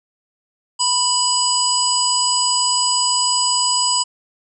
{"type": "harmonic tone", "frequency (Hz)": 987.8, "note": "B5", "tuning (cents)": 0, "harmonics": [1, 3, 5, 7, 8], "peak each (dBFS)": [-21, -24, -20, -30, -19], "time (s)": [0.79, 4.04], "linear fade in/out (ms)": 20, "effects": []}